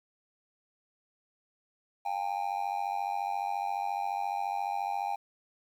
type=tone with amplitude modulation; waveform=triangle; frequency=803 Hz; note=G5; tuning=41 cents sharp; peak=-24 dBFS; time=2.05-5.16 s; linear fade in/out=10 ms; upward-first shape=sine; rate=94.4 Hz; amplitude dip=95%; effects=10-bit